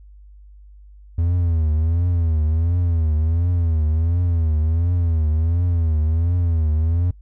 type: tone with vibrato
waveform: triangle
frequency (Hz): 82.41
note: E2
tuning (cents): 0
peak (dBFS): -14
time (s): 1.18-7.11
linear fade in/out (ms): 5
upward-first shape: triangle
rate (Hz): 1.4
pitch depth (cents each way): 140
effects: noise-tail reverb RT60 0.1 s tail -21 dB re dry + added 50 Hz sine -41 dBFS peak until 7.21 s